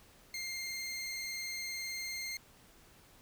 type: tone with vibrato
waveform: 20% pulse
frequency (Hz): 2110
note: C7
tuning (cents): +14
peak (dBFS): -33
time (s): 0.34-2.37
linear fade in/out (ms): 2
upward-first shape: sine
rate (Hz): 20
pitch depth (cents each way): 25
effects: pink hiss -61 dBFS RMS until 3.21 s